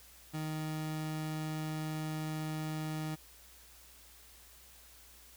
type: tone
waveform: 30% pulse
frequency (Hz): 155.56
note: D#3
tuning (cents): 0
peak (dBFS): -33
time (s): 0.33-3.16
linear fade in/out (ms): 20
effects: added 60 Hz sine -62 dBFS peak until 5.36 s + white hiss -58 dBFS RMS until 5.36 s